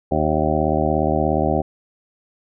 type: harmonic tone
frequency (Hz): 77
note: D#2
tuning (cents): -17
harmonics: 1 / 2 / 3 / 4 / 5 / 7 / 8 / 9 / 10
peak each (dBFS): -25 / -25 / -25 / -25 / -25 / -25 / -25 / -25 / -25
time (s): 0.11-1.62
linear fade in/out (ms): 10
effects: none